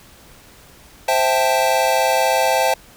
square chord, A minor seventh, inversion first, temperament equal, 523.3 / 659.3 / 784 / 880 Hz, C5 / E5 / G5 / A5, 0 / 0 / 0 / 0 cents, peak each -21 dBFS, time 1.08-2.74 s, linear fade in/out 5 ms, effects pink hiss -46 dBFS RMS until 2.96 s

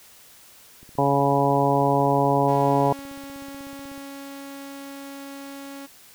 click train, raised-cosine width 3 ms, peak -35 dBFS, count 52, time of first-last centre 0.83-3.978 s, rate 16.2 Hz
harmonic tone, 140 Hz, C#3, 18 cents sharp, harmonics 1 / 2 / 3 / 4 / 5 / 6 / 7, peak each -25 / -25 / -25 / -25 / -25 / -25 / -25 dBFS, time 0.98-2.93 s, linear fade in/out 5 ms
sawtooth tone, 277.2 Hz, C#4, in tune, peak -32 dBFS, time 2.47-5.87 s, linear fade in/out 20 ms
effects white hiss -50 dBFS RMS until 6.14 s

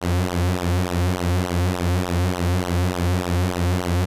sawtooth tone with flanger, 89.2 Hz, F2, 37 cents sharp, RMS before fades -21 dBFS, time 0.01-4.06 s, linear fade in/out 20 ms, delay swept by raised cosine 0.42 to 5.02 ms, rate 3.4 Hz, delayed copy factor -0.95, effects resampled to 32000 Hz

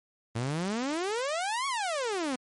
sawtooth exponential two-way sweep, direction up then down, 110 to 1137 to 243.7 Hz, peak -25 dBFS, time 0.35-2.36 s, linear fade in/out 10 ms, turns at 1.67 s, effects MP3 48 kbps

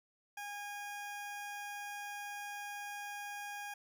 20% pulse tone, 818 Hz, G#5, 26 cents flat, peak -37 dBFS, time 0.37-3.74 s, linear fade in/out 5 ms, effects none

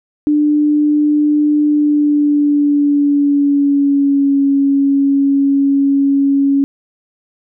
sine tone with pitch glide, 297.6 to 277.7 Hz, D4 to C#4, +23 to +3 cents, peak -9 dBFS, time 0.27-6.64 s, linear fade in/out 0 ms, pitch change -120 cents, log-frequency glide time 1.64-4.42 s, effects none

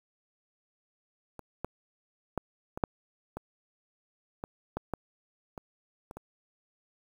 clicks, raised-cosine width 1 ms, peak -28 / -19 / -16 / -23 / -11 / -23 / -22 / -18 / -17 / -26 / -29 / -28 dBFS, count 12, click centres 1.393 / 1.646 / 2.377 / 2.775 / 2.838 / 3.37 / 4.439 / 4.77 / 4.937 / 5.578 / 6.111 / 6.17 s, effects 8-bit

